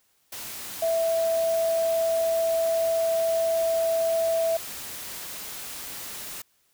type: tone in noise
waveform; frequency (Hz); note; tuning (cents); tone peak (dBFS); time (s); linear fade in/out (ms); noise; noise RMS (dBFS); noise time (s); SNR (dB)
sine; 659.3; E5; 0; -21; 0.82-4.57; 5; white; -37; 0.32-6.42; +13
effects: white hiss -67 dBFS RMS until 6.73 s